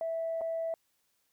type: tone with dropouts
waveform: sine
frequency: 657 Hz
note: E5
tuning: 6 cents flat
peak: -30 dBFS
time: 0.01-0.74 s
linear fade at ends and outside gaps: 1 ms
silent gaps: 0.41-0.415 s
effects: tanh soft clip ceiling -26 dBFS + white hiss -75 dBFS RMS until 1.32 s